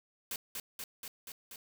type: noise with echo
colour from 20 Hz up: white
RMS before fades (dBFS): -38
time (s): 0.31-0.36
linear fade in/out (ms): 2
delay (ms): 240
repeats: 5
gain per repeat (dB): -2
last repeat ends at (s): 1.56
effects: none